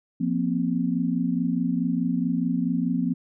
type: chord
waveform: sine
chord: F suspended fourth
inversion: none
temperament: equal with one note detuned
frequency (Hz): 174.61 / 236.9 / 261.6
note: F3 / Bb3 / C4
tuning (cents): 0 / +28 / 0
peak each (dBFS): -26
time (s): 0.2-3.14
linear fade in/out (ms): 10
effects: none